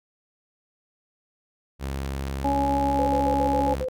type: tone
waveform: sawtooth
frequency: 68 Hz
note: C#2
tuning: 33 cents flat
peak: -24 dBFS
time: 1.79-3.86 s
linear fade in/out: 50 ms
type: clicks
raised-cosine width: 0.2 ms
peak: -22 dBFS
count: 3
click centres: 2.059 / 2.276 / 3.153 s
type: harmonic tone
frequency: 279.8 Hz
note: C#4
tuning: 16 cents sharp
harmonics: 1 / 2 / 3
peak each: -26 / -29 / -23 dBFS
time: 2.44-3.74 s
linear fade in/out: 10 ms
type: tone bursts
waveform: sine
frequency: 514 Hz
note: C5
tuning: 31 cents flat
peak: -25 dBFS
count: 7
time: 2.99-3.885 s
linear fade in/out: 0 ms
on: 79 ms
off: 57 ms
effects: none

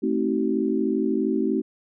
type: chord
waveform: sine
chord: A diminished seventh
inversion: none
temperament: just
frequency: 220 / 264 / 316.8 / 380.2 Hz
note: A3 / C4 / Eb4 / Gb4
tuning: 0 / +16 / +31 / +47 cents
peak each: -26 dBFS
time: 0.02-1.62 s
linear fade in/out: 20 ms
effects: none

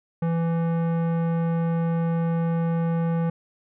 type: tone with tanh clipping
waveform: sine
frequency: 166.6 Hz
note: E3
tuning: 19 cents sharp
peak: -23 dBFS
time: 0.22-3.3 s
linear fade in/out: 5 ms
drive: 16 dB
effects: none

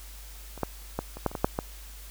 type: clicks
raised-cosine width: 1 ms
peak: -28 / -12 / -14 / -25 / -10 / -27 / -17 / -7 / -13 dBFS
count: 9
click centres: 0.577 / 0.633 / 0.99 / 1.17 / 1.263 / 1.315 / 1.352 / 1.445 / 1.589 s
effects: added 50 Hz sine -43 dBFS peak until 2.1 s + white hiss -49 dBFS RMS until 2.1 s

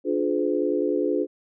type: chord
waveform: sine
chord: D diminished seventh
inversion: none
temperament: just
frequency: 293.7 / 352.4 / 422.9 / 507.5 Hz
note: D4 / F4 / Ab4 / Cb5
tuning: 0 / +16 / +31 / +47 cents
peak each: -26 / -26 / -26 / -28 dBFS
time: 0.04-1.27 s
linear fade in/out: 50 ms
effects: none

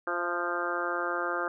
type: harmonic tone with a mistuned harmonic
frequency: 174.61 Hz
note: F3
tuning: in tune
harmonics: 2 / 3 / 4 / 5 / 6 / 7 / 8 / 9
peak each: -36 / -36 / -38 / -40 / -40 / -34 / -35 / -36 dBFS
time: 0.07-1.48 s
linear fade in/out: 2 ms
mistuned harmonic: 4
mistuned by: -22 cents
effects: none

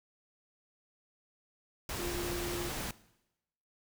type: tone in noise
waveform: sine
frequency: 349.2 Hz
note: F4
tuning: in tune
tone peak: -37 dBFS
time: 1.99-2.69 s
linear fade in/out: 2 ms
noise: pink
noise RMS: -38 dBFS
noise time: 1.89-2.91 s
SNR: -2 dB
effects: noise-tail reverb RT60 0.9 s tail -19 dB re dry

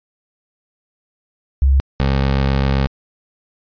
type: tone pair in turn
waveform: sine / 20% pulse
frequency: 67.7 / 67.7 Hz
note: C#2 / C#2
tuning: -40 / -40 cents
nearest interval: unison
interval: 0 cents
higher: neither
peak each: -9 dBFS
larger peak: neither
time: 1.62-1.8 / 2-2.87 s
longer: second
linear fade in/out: 0 ms
effects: resampled to 11025 Hz

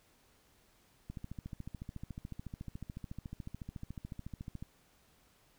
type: click train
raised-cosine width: 5 ms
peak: -30 dBFS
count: 50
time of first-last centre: 1.1-4.625 s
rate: 13.9 Hz
effects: pink hiss -68 dBFS RMS until 5.58 s

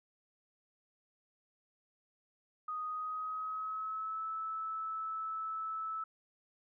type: tone with pitch glide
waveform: sine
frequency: 1244.5 to 1307.9 Hz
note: D#6 to E6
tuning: 0 to -14 cents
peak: -36 dBFS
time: 2.68-6.04 s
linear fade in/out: 5 ms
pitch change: +86 cents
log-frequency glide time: 2.86-4.24 s
effects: none

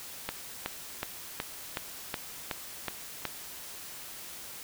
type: click train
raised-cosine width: 0.3 ms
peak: -15 dBFS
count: 9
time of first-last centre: 0.29-3.253 s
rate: 2.7 Hz
effects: white hiss -44 dBFS RMS until 4.63 s

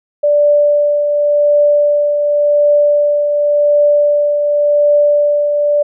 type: tone with tremolo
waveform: sine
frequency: 586 Hz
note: D5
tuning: 4 cents flat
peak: -6 dBFS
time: 0.23-5.83 s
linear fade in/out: 10 ms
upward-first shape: triangle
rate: 0.9 Hz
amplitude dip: 45%
effects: none

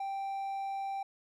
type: tone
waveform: triangle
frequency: 784 Hz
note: G5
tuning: in tune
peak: -32 dBFS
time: 0-1.03 s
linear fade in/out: 5 ms
effects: none

